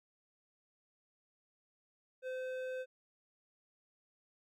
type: tone with hard clipping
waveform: triangle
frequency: 514 Hz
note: C5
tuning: 31 cents flat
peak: -40 dBFS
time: 2.22-2.86 s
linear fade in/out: 50 ms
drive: 14 dB
effects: none